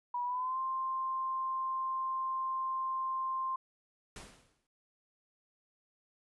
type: tone with pitch glide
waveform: sine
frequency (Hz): 974 to 1050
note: B5 to C6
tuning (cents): -24 to +6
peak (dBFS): -32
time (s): 0.14-3.56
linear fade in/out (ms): 5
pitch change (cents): +130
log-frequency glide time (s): 0.24-0.58
type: noise with exponential decay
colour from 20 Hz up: pink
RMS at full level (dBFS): -45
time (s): 4.16-4.67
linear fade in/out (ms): 2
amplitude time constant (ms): 110
effects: resampled to 24000 Hz